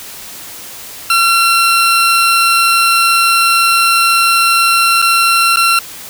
20% pulse tone with dropouts, 1361 Hz, F6, 45 cents flat, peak -3 dBFS, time 1.1-5.79 s, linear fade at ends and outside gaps 2 ms, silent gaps 5.018-5.024 / 5.56-5.57 s, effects white hiss -30 dBFS RMS until 6.09 s

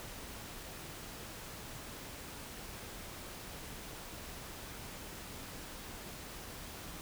silence, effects pink hiss -47 dBFS RMS until 7.01 s

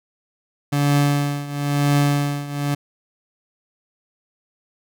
30% pulse tone with tremolo, 143.7 Hz, D3, 37 cents flat, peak -11 dBFS, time 0.72-2.75 s, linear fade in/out 10 ms, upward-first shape triangle, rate 1 Hz, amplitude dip 85%, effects none

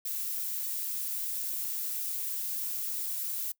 violet noise, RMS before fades -34 dBFS, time 0.05-3.52 s, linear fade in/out 5 ms, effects noise-tail reverb RT60 0.1 s tail -23 dB re dry

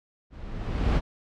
brown noise with level ramp, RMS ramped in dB -44 to -18 dBFS, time 0.3-1.01 s, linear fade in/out 50 ms, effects low-pass 4000 Hz 12 dB/octave

